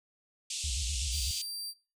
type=band-pass noise; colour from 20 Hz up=white; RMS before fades=-37 dBFS; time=0.5-1.42 s; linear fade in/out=5 ms; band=2700 to 8800 Hz; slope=48 dB/octave
type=tone with vibrato; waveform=sine; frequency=66.1 Hz; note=C2; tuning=18 cents sharp; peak=-33 dBFS; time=0.64-1.31 s; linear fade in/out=0 ms; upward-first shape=square; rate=8 Hz; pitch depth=220 cents each way
type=tone; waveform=sawtooth; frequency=4699 Hz; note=D8; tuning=in tune; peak=-34 dBFS; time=1.1-1.74 s; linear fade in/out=50 ms
effects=noise-tail reverb RT60 0.3 s tail -18 dB re dry